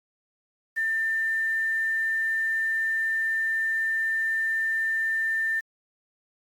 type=tone with quantisation; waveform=sine; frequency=1792 Hz; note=A6; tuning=31 cents sharp; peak=-23 dBFS; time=0.76-5.61 s; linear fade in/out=20 ms; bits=8; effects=AAC 64 kbps